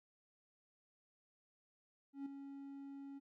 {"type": "tone with ADSR envelope", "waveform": "triangle", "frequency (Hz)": 277.2, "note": "C#4", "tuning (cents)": 0, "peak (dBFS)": -38, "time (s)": [2.13, 3.2], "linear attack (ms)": 130, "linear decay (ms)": 5, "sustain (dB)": -8, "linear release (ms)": 26, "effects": []}